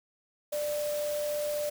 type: tone in noise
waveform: sine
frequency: 592 Hz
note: D5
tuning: 14 cents sharp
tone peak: -29 dBFS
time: 0.52-1.7 s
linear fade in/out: 10 ms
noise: white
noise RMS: -41 dBFS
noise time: 0.52-1.7 s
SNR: +9 dB
effects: none